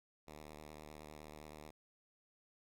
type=tone with vibrato; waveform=5% pulse; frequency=76 Hz; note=D#2; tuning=40 cents flat; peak=-40 dBFS; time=0.27-1.71 s; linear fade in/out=10 ms; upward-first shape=square; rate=9.6 Hz; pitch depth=30 cents each way; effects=none